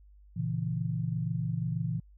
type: chord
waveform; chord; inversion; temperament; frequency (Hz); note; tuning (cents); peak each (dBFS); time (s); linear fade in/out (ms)
sine; A# diminished; none; equal; 116.54 / 138.59 / 164.81; A#2 / C#3 / E3; 0 / 0 / 0; -33 / -35 / -32; 0.36-2; 10
effects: added 50 Hz sine -53 dBFS peak until 2.17 s